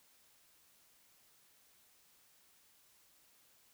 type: silence
effects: white hiss -68 dBFS RMS until 3.73 s